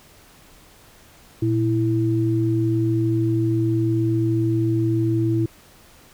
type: tone pair together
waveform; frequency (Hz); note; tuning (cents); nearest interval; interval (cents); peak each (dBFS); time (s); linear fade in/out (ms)
sine; 116.8 / 329.6; A#2 / E4; +4 / 0; octave + tritone; 1796; -20; 1.42-5.46; 5
effects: pink hiss -50 dBFS RMS until 6.13 s